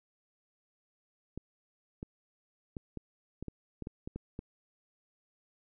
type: clicks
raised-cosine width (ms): 3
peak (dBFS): -26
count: 11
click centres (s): 1.376 / 2.029 / 2.768 / 2.973 / 3.426 / 3.483 / 3.823 / 3.871 / 4.075 / 4.16 / 4.391
effects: none